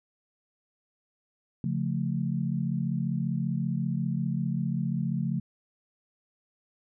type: chord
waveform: sine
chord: Db augmented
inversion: none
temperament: equal with one note detuned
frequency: 139.56 / 174.61 / 220 Hz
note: Db3 / F3 / A3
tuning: +12 / 0 / 0 cents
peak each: -30 / -30 / -32 dBFS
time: 1.64-5.4 s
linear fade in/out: 2 ms
effects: none